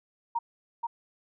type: tone with echo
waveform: sine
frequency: 934 Hz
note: A#5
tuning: 3 cents sharp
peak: -25 dBFS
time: 0.35-0.39 s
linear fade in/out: 10 ms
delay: 480 ms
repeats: 1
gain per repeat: -3 dB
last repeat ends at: 0.87 s
effects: none